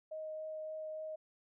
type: tone with vibrato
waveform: sine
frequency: 625 Hz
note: D#5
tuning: 8 cents sharp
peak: -40 dBFS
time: 0.11-1.16 s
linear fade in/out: 10 ms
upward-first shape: triangle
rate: 3.5 Hz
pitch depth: 8 cents each way
effects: none